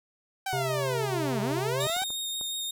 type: linear two-way sweep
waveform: sawtooth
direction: down then up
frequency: 784 to 196 to 784 Hz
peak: -25 dBFS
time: 0.46-2.04 s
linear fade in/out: 5 ms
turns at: 1.41 s
type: harmonic tone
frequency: 131.8 Hz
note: C3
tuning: 13 cents sharp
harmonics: 1 / 3 / 5 / 7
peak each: -32 / -33 / -38 / -40 dBFS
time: 0.53-1.87 s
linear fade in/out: 0 ms
type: clicks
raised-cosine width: 1 ms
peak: -30 dBFS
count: 8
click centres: 1.512 / 1.57 / 1.836 / 1.898 / 1.966 / 2.02 / 2.104 / 2.412 s
type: tone with vibrato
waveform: sawtooth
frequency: 3700 Hz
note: A#7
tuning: 14 cents flat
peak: -28 dBFS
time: 1.8-2.71 s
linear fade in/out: 5 ms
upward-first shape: triangle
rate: 5.6 Hz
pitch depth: 16 cents each way
effects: none